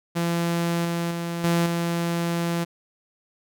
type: tone with level steps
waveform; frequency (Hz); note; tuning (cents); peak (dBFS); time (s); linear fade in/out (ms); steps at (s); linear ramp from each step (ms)
sawtooth; 170; F3; -46; -18 / -20 / -23 / -15 / -19; 0.15-2.65; 20; 0.85 / 1.11 / 1.44 / 1.66; 2
effects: none